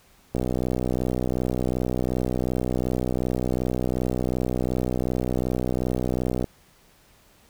click train, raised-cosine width 2 ms, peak -12 dBFS, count 383, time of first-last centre 0.35-6.443 s, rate 62.7 Hz, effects pink hiss -57 dBFS RMS until 7.49 s

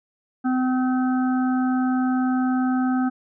harmonic tone, 255.9 Hz, C4, 38 cents flat, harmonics 1 / 3 / 5 / 6, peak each -19 / -29 / -33 / -35 dBFS, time 0.44-3.1 s, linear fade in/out 20 ms, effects none

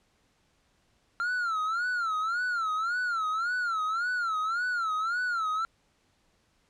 triangle tone with vibrato, 1368 Hz, F6, 36 cents flat, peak -25 dBFS, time 1.2-5.65 s, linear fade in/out 0 ms, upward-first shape sine, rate 1.8 Hz, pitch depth 150 cents each way, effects pink hiss -69 dBFS RMS until 6.69 s + low-pass 8000 Hz 12 dB/octave

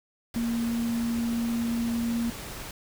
sine tone in noise, 233.1 Hz, A#3, in tune, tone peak -25 dBFS, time 0.36-2.3 s, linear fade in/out 2 ms, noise pink, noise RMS -39 dBFS, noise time 0.34-2.71 s, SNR +11 dB, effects none

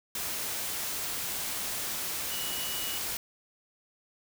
sine tone in noise, 2929 Hz, F#7, 18 cents flat, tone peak -38 dBFS, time 2.31-2.98 s, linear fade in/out 2 ms, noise white, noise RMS -34 dBFS, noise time 0.15-3.17 s, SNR -7 dB, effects none

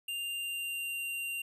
square tone with pitch glide, 2794 to 2773 Hz, F7 to F7, 0 to -13 cents, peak -35 dBFS, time 0.08-1.42 s, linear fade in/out 5 ms, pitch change -13 cents, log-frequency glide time 0.22-1.04 s, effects none

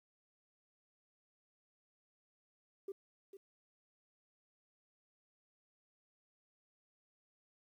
sine tone with echo, 392 Hz, G4, in tune, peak -39 dBFS, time 2.88-2.92 s, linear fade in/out 5 ms, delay 450 ms, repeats 1, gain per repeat -11 dB, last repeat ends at 3.37 s, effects tanh soft clip ceiling -36 dBFS + 12-bit

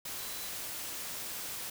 sine tone in noise, 4000 Hz, B7, 21 cents sharp, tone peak -50 dBFS, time 0.18-0.49 s, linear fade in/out 5 ms, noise white, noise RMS -40 dBFS, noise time 0.05-1.7 s, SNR -13 dB, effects none

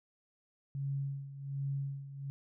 sine tone with tremolo, 138.59 Hz, C#3, in tune, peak -32 dBFS, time 0.75-2.3 s, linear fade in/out 0 ms, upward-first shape sine, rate 1.3 Hz, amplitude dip 75%, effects none

